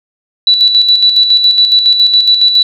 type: tone with tremolo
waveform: sine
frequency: 3951 Hz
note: B7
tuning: in tune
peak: -3 dBFS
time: 0.47-2.63 s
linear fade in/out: 2 ms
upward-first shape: square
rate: 7.2 Hz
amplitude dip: 50%
effects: none